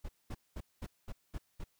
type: noise bursts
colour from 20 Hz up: brown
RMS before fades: -40 dBFS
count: 7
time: 0.04-1.643 s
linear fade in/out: 10 ms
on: 49 ms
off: 210 ms
effects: white hiss -75 dBFS RMS until 1.79 s